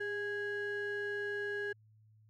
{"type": "ring-modulated tone", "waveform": "triangle", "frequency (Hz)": 622.3, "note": "D#5", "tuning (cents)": 0, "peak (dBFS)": -30, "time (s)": [0, 1.73], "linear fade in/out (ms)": 10, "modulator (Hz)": 1030, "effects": ["added 108 Hz sine -61 dBFS peak until 2.29 s"]}